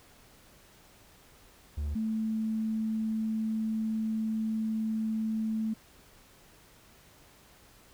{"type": "tone pair in turn", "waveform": ["triangle", "sine"], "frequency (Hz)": [73.42, 220], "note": ["D2", "A3"], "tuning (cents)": [0, 0], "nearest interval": "octave + perfect fifth", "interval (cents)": 1900, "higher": "second", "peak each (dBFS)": -28, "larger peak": "neither", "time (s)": [[1.77, 1.95], [1.95, 5.74]], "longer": "second", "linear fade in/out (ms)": 10, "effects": ["pink hiss -58 dBFS RMS until 7.93 s"]}